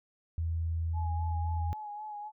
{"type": "tone", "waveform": "sine", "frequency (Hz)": 82.41, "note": "E2", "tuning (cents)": 0, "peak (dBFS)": -29, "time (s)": [0.38, 1.73], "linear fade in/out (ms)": 0}
{"type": "tone with vibrato", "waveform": "sine", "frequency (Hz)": 841, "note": "G#5", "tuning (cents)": 22, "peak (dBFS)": -38, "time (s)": [0.93, 2.32], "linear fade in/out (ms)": 50, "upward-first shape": "sine", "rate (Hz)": 3.8, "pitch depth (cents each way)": 35}
{"effects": []}